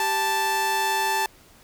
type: tone pair together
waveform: sawtooth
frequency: 391.3 / 880 Hz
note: G4 / A5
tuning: -3 / 0 cents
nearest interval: octave + major second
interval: 1403 cents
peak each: -27 / -18 dBFS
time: 0-1.26 s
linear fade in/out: 2 ms
effects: pink hiss -53 dBFS RMS until 1.63 s